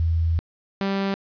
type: tone pair in turn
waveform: sine / sawtooth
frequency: 82.41 / 196.01 Hz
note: E2 / G3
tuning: 0 / 0 cents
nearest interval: octave + minor third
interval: 1500 cents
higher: second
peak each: -18 / -18 dBFS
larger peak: neither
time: 0-0.39 / 0.81-1.14 s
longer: first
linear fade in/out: 0 ms
effects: resampled to 11025 Hz + 9-bit